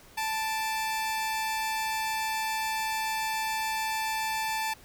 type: tone pair together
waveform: sawtooth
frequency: 880 / 2349 Hz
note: A5 / D7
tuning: 0 / 0 cents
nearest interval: octave + perfect fourth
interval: 1700 cents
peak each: -25 / -35 dBFS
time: 0.17-4.74 s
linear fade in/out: 10 ms
effects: pink hiss -54 dBFS RMS until 4.84 s